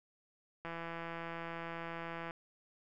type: click train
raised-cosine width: 0.5 ms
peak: -28 dBFS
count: 278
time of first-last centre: 0.65-2.309 s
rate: 167 Hz
effects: none

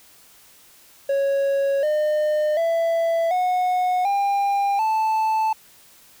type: tone with pitch steps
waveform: triangle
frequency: 553 / 606.5 / 665.3 / 729.7 / 800.3 / 877.8 Hz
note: C#5 / D#5 / E5 / F#5 / G5 / A5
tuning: -4 / -44 / +16 / -24 / +36 / -4 cents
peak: -16 dBFS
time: 1.09-5.53 s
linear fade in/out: 5 ms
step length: 740 ms
effects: white hiss -51 dBFS RMS until 6.2 s

